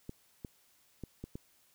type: clicks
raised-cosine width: 3 ms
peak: -28 dBFS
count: 5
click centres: 0.094 / 0.448 / 1.037 / 1.24 / 1.355 s
effects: white hiss -68 dBFS RMS until 1.74 s